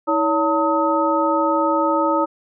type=tone cluster; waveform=sine; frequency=321.4 / 566 / 903 / 1268 Hz; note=E4 / C#5 / A5 / D#6; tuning=-44 / +36 / +45 / +32 cents; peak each=-21 dBFS; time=0.07-2.26 s; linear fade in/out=20 ms; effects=none